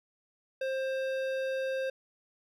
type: tone with hard clipping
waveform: sine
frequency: 529 Hz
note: C5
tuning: 19 cents sharp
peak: -32 dBFS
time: 0.61-1.9 s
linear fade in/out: 5 ms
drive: 13 dB
effects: none